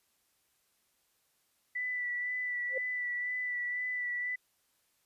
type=tone with vibrato; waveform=sine; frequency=1975.5 Hz; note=B6; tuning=in tune; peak=-32 dBFS; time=1.75-4.36 s; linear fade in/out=10 ms; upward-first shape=sine; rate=2 Hz; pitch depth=21 cents each way
type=tone with exponential growth; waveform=sine; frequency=522 Hz; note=C5; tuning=4 cents flat; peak=-29 dBFS; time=2.68-2.78 s; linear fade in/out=5 ms; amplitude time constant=20 ms
effects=white hiss -74 dBFS RMS until 5.05 s + resampled to 32000 Hz